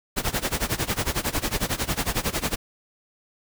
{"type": "noise with tremolo", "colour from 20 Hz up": "pink", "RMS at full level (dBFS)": -23, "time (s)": [0.16, 2.56], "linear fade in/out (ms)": 20, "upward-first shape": "sine", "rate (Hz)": 11, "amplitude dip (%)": 90, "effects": []}